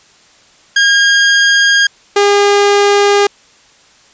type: tone pair in turn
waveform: sawtooth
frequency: 1623 / 405.8 Hz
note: G#6 / G#4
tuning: -40 / -40 cents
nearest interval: 2 octaves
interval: 2400 cents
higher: first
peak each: -3 dBFS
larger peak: neither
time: 0.76-1.87 / 2.16-3.27 s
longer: neither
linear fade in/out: 5 ms
effects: white hiss -46 dBFS RMS until 4.13 s + resampled to 16000 Hz